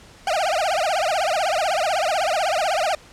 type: tone with vibrato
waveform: 40% pulse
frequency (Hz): 698.5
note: F5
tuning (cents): 0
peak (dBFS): -18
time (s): 0.27-2.95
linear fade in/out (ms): 2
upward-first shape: triangle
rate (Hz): 16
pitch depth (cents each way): 300
effects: pink hiss -47 dBFS RMS until 3.12 s + low-pass 8000 Hz 12 dB/octave